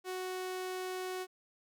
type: tone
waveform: sawtooth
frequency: 370 Hz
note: F#4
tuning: in tune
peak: -33 dBFS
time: 0.04-1.27 s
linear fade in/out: 50 ms
effects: none